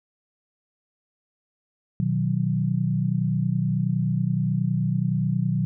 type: chord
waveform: sine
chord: B major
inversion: none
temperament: equal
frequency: 123.47 / 155.56 / 185 Hz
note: B2 / D#3 / F#3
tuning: 0 / 0 / 0 cents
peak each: -25 dBFS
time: 2-5.65 s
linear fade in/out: 0 ms
effects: none